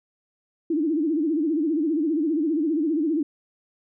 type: tone with vibrato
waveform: sine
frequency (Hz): 311.1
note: D#4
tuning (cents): 0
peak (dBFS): -20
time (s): 0.7-3.23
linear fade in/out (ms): 5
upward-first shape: sine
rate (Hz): 15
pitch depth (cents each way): 150
effects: none